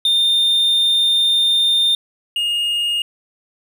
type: tone pair in turn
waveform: triangle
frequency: 3623 / 2848 Hz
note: A7 / F7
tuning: +50 / +33 cents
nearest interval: major third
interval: 417 cents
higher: first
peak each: -11 / -15 dBFS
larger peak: first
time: 0.05-1.95 / 2.36-3.02 s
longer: first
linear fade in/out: 2 ms
effects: none